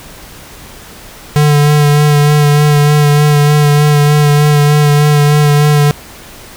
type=tone with vibrato; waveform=square; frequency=147.5 Hz; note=D3; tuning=8 cents sharp; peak=-6 dBFS; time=1.36-5.91 s; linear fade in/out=0 ms; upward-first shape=sine; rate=3.3 Hz; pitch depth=21 cents each way; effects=pink hiss -33 dBFS RMS until 6.56 s